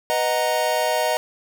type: chord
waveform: square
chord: B major seventh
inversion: none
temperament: equal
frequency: 493.9 / 622.3 / 740 / 932.3 Hz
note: B4 / D#5 / F#5 / A#5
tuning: 0 / 0 / 0 / 0 cents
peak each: -28 / -23 / -27 / -26 dBFS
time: 0.1-1.17 s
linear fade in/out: 0 ms
effects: none